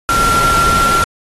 sine tone in noise, 1371 Hz, F6, 32 cents flat, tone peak -11 dBFS, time 0.09-1.04 s, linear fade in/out 0 ms, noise pink, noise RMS -18 dBFS, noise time 0.09-1.04 s, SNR +4 dB, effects AAC 32 kbps

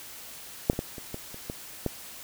clicks, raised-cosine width 2 ms, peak -6 / -26 / -15 / -26 / -21 / -29 / -19 / -13 dBFS, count 8, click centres 0.699 / 0.732 / 0.791 / 0.982 / 1.144 / 1.344 / 1.499 / 1.863 s, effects white hiss -44 dBFS RMS until 2.23 s

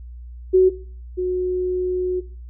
sine tone pair in turn, 372.4 / 365.2 Hz, F#4 / F#4, +11 / -23 cents, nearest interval unison, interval 34 cents, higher first, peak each -9 / -19 dBFS, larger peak first, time 0.53-0.7 / 1.17-2.21 s, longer second, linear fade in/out 20 ms, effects noise-tail reverb RT60 0.4 s tail -17 dB re dry + added 60 Hz sine -34 dBFS peak until 2.49 s

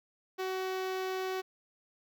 sawtooth tone with notch filter, 375.7 Hz, F#4, 26 cents sharp, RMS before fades -35 dBFS, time 0.38-1.42 s, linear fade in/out 20 ms, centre 9200 Hz, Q 0.81, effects none

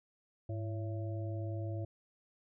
harmonic tone with a mistuned harmonic, 111.7 Hz, A2, 27 cents sharp, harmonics 1 / 3 / 5 / 6, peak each -36 / -45 / -48 / -49 dBFS, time 0.49-1.85 s, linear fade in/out 5 ms, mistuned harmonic 1, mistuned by -130 cents, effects none

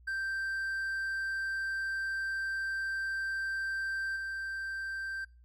triangle tone with level steps, 1568 Hz, G6, in tune, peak -30 / -33 dBFS, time 0.07-5.25 s, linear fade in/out 10 ms, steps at 4.16 s, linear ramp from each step 5 ms, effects noise-tail reverb RT60 0.3 s tail -23 dB re dry + added 60 Hz sine -55 dBFS peak until 5.44 s

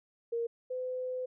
sine tone pair in turn, 466.2 / 507.9 Hz, A#4 / B4, 0 / +48 cents, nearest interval minor second, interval 148 cents, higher second, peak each -30 / -33 dBFS, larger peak first, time 0.32-0.47 / 0.7-1.26 s, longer second, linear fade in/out 10 ms, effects none

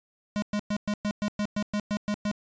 square tone bursts, 207.7 Hz, G#3, in tune, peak -26 dBFS, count 12, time 0.36-2.314 s, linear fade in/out 0 ms, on 62 ms, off 110 ms, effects resampled to 16000 Hz

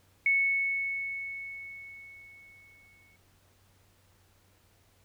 sine tone with exponential decay, 2208 Hz, C#7, 7 cents flat, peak -21 dBFS, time 0.26-3.16 s, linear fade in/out 2 ms, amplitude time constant 630 ms, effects added 94 Hz sine -66 dBFS peak until 5.04 s + pink hiss -66 dBFS RMS until 5.04 s

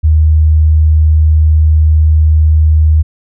sine tone, 77.78 Hz, D#2, in tune, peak -4 dBFS, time 0.03-3.03 s, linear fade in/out 20 ms, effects none

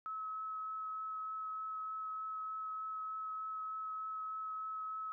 sine tone with vibrato, 1289 Hz, E6, 39 cents flat, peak -39 dBFS, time 0.06-5.12 s, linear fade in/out 0 ms, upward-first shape triangle, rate 3.3 Hz, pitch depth 10 cents each way, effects none

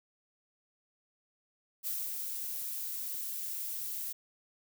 violet noise with ADSR envelope, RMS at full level -35 dBFS, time 1.83-4.13 s, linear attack 38 ms, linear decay 240 ms, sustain -3 dB, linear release 13 ms, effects none

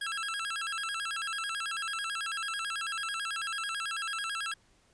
25% pulse tone with vibrato, 1478 Hz, F#6, 2 cents flat, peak -29 dBFS, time 0.01-4.54 s, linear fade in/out 5 ms, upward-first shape square, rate 9.1 Hz, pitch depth 180 cents each way, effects pink hiss -66 dBFS RMS until 4.93 s + resampled to 22050 Hz

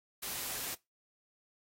white noise, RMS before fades -39 dBFS, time 0.22-0.75 s, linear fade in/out 10 ms, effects noise-tail reverb RT60 0.2 s tail -21 dB re dry + AAC 48 kbps

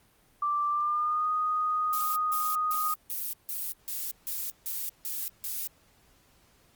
sine tone with pitch glide, 1174.7 to 1241.7 Hz, D6 to D#6, 0 to -4 cents, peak -25 dBFS, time 0.42-2.94 s, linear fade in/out 5 ms, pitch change +96 cents, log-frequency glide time 0.69-1.3 s
violet noise bursts, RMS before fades -33 dBFS, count 10, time 1.93-5.67 s, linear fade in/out 0 ms, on 230 ms, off 160 ms
effects pink hiss -63 dBFS RMS until 6.75 s + Opus 32 kbps

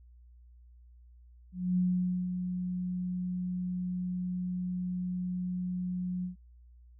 sine tone with ADSR envelope, 180.9 Hz, F#3, 39 cents flat, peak -24 dBFS, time 1.52-6.36 s, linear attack 250 ms, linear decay 510 ms, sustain -7 dB, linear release 120 ms, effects added 60 Hz sine -53 dBFS peak until 6.99 s

